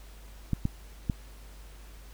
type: clicks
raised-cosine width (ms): 5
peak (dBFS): -14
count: 3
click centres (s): 0.533 / 0.654 / 1.098
effects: added 50 Hz sine -46 dBFS peak until 2.13 s + pink hiss -55 dBFS RMS until 2.13 s